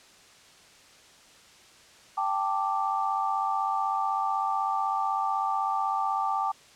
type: chord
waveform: sine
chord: G suspended second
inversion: none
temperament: equal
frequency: 784 / 880 / 1174.7 Hz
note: G5 / A5 / D6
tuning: 0 / 0 / 0 cents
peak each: -29 / -30 / -29 dBFS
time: 2.17-6.52 s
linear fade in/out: 10 ms
effects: white hiss -54 dBFS RMS until 6.75 s + low-pass 7000 Hz 12 dB/octave